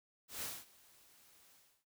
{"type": "noise with ADSR envelope", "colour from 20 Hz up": "white", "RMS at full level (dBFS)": -41, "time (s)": [0.28, 1.85], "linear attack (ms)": 140, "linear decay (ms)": 230, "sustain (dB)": -24, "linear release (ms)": 310, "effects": []}